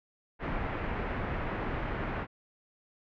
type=low-pass noise; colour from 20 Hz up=pink; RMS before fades=-34 dBFS; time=0.39-2.27 s; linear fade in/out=50 ms; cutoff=2200 Hz; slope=24 dB/octave; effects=none